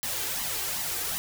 white noise with flanger, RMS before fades -31 dBFS, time 0.03-1.18 s, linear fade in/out 0 ms, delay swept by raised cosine 1 to 2.6 ms, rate 2.6 Hz, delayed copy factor +0.65, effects none

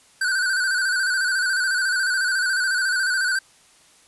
square tone with vibrato, 1515 Hz, F#6, 40 cents sharp, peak -20 dBFS, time 0.21-3.39 s, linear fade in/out 5 ms, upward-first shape square, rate 14 Hz, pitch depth 53 cents each way, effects white hiss -54 dBFS RMS until 4.07 s + resampled to 24000 Hz

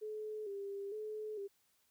sine tone with vibrato, 413.3 Hz, G#4, 8 cents flat, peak -40 dBFS, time 0.01-1.48 s, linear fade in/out 20 ms, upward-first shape square, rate 1.1 Hz, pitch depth 64 cents each way, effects white hiss -75 dBFS RMS until 1.9 s

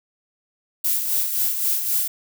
violet noise with tremolo, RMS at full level -20 dBFS, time 0.84-2.08 s, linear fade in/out 5 ms, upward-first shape sine, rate 3.8 Hz, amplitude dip 50%, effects none

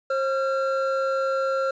triangle tone pair together, 535 / 1370.9 Hz, C5 / F6, +38 / -33 cents, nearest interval octave + major third, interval 1629 cents, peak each -21 / -25 dBFS, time 0.1-1.71 s, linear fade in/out 5 ms, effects resampled to 16000 Hz + 9-bit

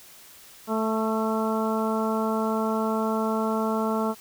harmonic tone with a mistuned harmonic, 220 Hz, A3, in tune, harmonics 1 / 2 / 3 / 4 / 5 / 6, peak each -26 / -29 / -31 / -32 / -33 / -34 dBFS, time 0.67-4.15 s, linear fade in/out 50 ms, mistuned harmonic 6, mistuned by +27 cents, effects white hiss -49 dBFS RMS until 4.2 s

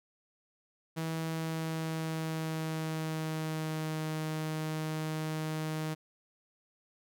sawtooth tone with pitch glide, 161.7 to 156.55 Hz, E3 to D#3, -33 to +11 cents, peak -29 dBFS, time 0.96-5.95 s, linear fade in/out 20 ms, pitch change -56 cents, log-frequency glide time 1.26-4.04 s, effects none

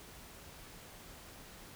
silence, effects pink hiss -53 dBFS RMS until 1.75 s

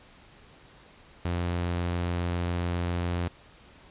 sawtooth tone, 87.3 Hz, F2, in tune, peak -23 dBFS, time 1.25-3.28 s, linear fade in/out 0 ms, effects pink hiss -54 dBFS RMS until 3.9 s + resampled to 8000 Hz

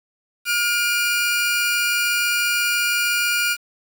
sawtooth tone pair together, 1425 / 2397 Hz, F6 / D7, +34 / +35 cents, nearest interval major sixth, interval 901 cents, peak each -17 / -18 dBFS, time 0.45-3.57 s, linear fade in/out 50 ms, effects 7-bit

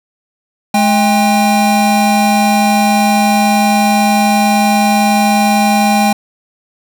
square tone pair together, 212.1 / 802 Hz, G#3 / G5, +37 / +39 cents, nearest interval octave + major seventh, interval 2302 cents, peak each -12 / -12 dBFS, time 0.74-6.13 s, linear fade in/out 5 ms, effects none

